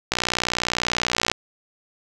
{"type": "click train", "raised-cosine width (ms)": 0.2, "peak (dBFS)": -3, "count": 73, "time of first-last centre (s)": [0.12, 1.316], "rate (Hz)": 60.2, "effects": []}